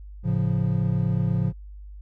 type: chord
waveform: triangle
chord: A augmented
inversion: none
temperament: equal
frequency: 110 / 138.59 / 174.61 Hz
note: A2 / C#3 / E#3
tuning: 0 / 0 / 0 cents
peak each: -23 dBFS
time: 0.23-1.53 s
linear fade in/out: 50 ms
effects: added 50 Hz sine -38 dBFS peak until 2.01 s